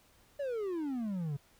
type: exponential sweep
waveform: triangle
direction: down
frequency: 587.3 to 136.3 Hz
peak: -31 dBFS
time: 0.39-1.37 s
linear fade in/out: 10 ms
effects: pink hiss -65 dBFS RMS until 1.59 s